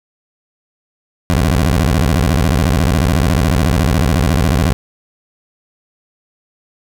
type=tone with vibrato; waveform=20% pulse; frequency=73.42 Hz; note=D2; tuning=in tune; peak=-6 dBFS; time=1.3-4.73 s; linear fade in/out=0 ms; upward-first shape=square; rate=14 Hz; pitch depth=300 cents each way; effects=none